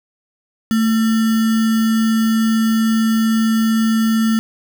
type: tone with sample-and-hold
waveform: sine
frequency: 222.8 Hz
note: A3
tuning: 22 cents sharp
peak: -12 dBFS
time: 0.71-4.39 s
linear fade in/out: 0 ms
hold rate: 1575 Hz
effects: none